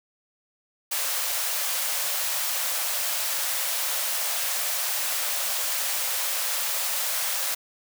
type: high-pass noise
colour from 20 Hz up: white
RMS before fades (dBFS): -27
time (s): 0.91-7.55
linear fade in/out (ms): 10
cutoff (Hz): 500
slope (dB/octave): 96
effects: none